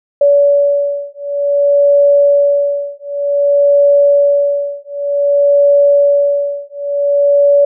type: beating tone pair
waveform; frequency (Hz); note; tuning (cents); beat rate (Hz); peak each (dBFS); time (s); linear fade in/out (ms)
sine; 570 / 570.54; C#5 / C#5; +48 / +50; 0.54; -11; 0.21-7.65; 5
effects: none